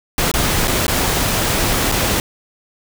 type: noise with dropouts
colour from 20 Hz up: pink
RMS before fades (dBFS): -17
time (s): 0.18-2.2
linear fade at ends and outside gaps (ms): 1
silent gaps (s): 0.315-0.339 / 0.674-0.679 / 0.867-0.88 / 1.916-1.922
effects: none